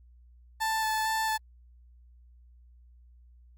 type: tone with vibrato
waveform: 30% pulse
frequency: 878 Hz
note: A5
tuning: 4 cents flat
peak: -24 dBFS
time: 0.6-1.38 s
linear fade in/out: 20 ms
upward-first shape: square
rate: 2.2 Hz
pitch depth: 11 cents each way
effects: added 60 Hz sine -53 dBFS peak until 3.57 s + Opus 48 kbps